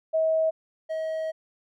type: tone pair in turn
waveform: sine / triangle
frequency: 640 / 637.2 Hz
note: D#5 / D#5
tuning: +49 / +41 cents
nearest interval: unison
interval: 8 cents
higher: first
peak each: -20 / -25 dBFS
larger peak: first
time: 0.13-0.51 / 0.89-1.32 s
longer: second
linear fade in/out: 20 ms
effects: none